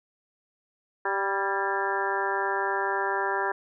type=harmonic tone with a mistuned harmonic; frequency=196 Hz; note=G3; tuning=in tune; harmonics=2 / 3 / 4 / 5 / 6 / 7 / 8 / 9; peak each=-31 / -37 / -32 / -30 / -39 / -35 / -32 / -35 dBFS; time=1.05-3.52 s; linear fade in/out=5 ms; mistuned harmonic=8; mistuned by=+49 cents; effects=none